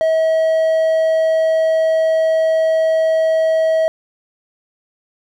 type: tone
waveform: triangle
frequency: 642 Hz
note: E5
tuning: 46 cents flat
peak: -10 dBFS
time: 0.01-3.88 s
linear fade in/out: 0 ms
effects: none